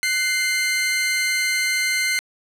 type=tone pair together; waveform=sawtooth; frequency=1499.1 / 2093 Hz; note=F#6 / C7; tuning=+22 / 0 cents; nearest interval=tritone; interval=578 cents; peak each=-24 / -16 dBFS; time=0.03-2.19 s; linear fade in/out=0 ms; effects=low-pass 12000 Hz 12 dB/octave + 8-bit